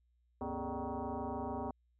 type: tone with frequency modulation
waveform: sine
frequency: 266.9 Hz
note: C4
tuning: 35 cents sharp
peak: -36 dBFS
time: 0.41-1.71 s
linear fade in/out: 2 ms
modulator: 169 Hz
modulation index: 4.4
effects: added 60 Hz sine -70 dBFS peak until 1.99 s